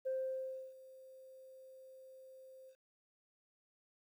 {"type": "tone with ADSR envelope", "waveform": "sine", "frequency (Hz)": 524, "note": "C5", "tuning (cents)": 2, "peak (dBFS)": -33, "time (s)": [0.05, 2.76], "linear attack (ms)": 20, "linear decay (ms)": 660, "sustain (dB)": -21, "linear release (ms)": 76, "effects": ["tanh soft clip ceiling -31 dBFS", "12-bit"]}